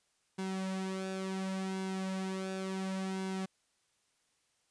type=tone with flanger; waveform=sawtooth; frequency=190 Hz; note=F#3; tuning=46 cents sharp; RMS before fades=-37 dBFS; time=0.38-3.46 s; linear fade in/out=10 ms; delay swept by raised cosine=1.6 to 4.3 ms; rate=0.7 Hz; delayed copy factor=-0.65; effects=white hiss -75 dBFS RMS until 4.7 s + resampled to 22050 Hz